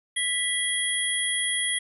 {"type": "tone cluster", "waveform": "sine", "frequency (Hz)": [1973, 3292, 10020], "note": ["B6", "G#7", "D#9"], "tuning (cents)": [-2, -16, 11], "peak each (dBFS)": -28, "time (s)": [0.16, 1.79], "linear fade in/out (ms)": 10, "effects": []}